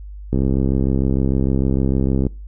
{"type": "click train", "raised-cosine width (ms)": 3, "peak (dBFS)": -6, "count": 130, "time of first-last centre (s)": [0.33, 2.267], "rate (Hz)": 66.6, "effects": ["noise-tail reverb RT60 0.3 s tail -24 dB re dry", "added 50 Hz sine -31 dBFS peak until 2.47 s"]}